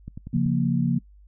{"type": "click train", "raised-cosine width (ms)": 5, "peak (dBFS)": -23, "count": 5, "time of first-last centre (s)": [0.08, 0.461], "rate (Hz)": 10.5}
{"type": "chord", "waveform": "sine", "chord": "Bb minor", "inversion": "first", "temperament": "equal", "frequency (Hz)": [138.59, 174.61, 233.1], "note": ["Db3", "F3", "Bb3"], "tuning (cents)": [0, 0, 0], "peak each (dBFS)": -24, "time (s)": [0.33, 0.99], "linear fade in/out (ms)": 10}
{"effects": ["noise-tail reverb RT60 0.1 s tail -24 dB re dry", "added 50 Hz sine -48 dBFS peak until 1.27 s"]}